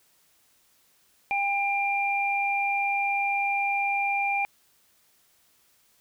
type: tone pair together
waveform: sine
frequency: 801 / 2384 Hz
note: G5 / D7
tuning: +37 / +25 cents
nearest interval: octave + perfect fifth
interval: 1888 cents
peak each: -26 dBFS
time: 1.31-4.45 s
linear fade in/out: 0 ms
effects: white hiss -64 dBFS RMS until 6 s